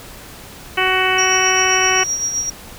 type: harmonic tone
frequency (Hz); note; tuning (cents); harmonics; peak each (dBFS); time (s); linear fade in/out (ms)
373.6; F#4; +17; 1 / 2 / 3 / 4 / 5 / 6 / 7 / 8; -22 / -22 / -22 / -22 / -22 / -22 / -22 / -22; 0.77-2.04; 10
type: tone with tremolo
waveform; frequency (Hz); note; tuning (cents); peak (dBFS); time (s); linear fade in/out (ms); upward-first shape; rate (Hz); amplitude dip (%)
sine; 5680; F8; +28; -16; 1.18-2.5; 5; sine; 7.7; 50
effects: pink hiss -37 dBFS RMS until 2.78 s